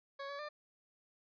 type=tone with pitch steps; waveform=20% pulse; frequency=555 / 566 / 597 Hz; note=C#5 / C#5 / D5; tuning=+2 / +36 / +28 cents; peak=-37 dBFS; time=0.19-0.49 s; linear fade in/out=10 ms; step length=100 ms; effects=resampled to 11025 Hz